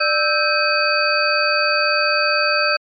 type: tone cluster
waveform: sine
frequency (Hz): 595 / 1312 / 1569 / 2524 / 4581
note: D5 / E6 / G6 / D#7 / D8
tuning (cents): +22 / -9 / +1 / +24 / -44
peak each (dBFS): -21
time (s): 0-2.77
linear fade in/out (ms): 10
effects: MP3 96 kbps